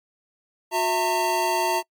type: tone cluster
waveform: square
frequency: 363.1 / 658 / 910 Hz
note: F#4 / E5 / A#5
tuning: -33 / -3 / -42 cents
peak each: -28 / -27 / -23 dBFS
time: 0.71-1.83 s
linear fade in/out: 50 ms
effects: noise-tail reverb RT60 0.1 s tail -26 dB re dry + MP3 96 kbps